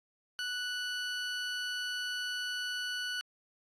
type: tone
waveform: 20% pulse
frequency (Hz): 1480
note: F#6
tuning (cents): 0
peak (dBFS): -29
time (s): 0.39-3.21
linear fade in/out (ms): 0
effects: low-pass 8000 Hz 12 dB/octave + AAC 48 kbps